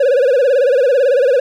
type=tone with vibrato; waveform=triangle; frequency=523.3 Hz; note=C5; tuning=in tune; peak=-7 dBFS; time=0-1.4 s; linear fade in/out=5 ms; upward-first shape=sine; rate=18 Hz; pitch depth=150 cents each way; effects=none